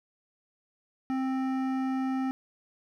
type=tone with hard clipping; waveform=sine; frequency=262.9 Hz; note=C4; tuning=8 cents sharp; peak=-29 dBFS; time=1.1-2.31 s; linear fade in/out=0 ms; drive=13 dB; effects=none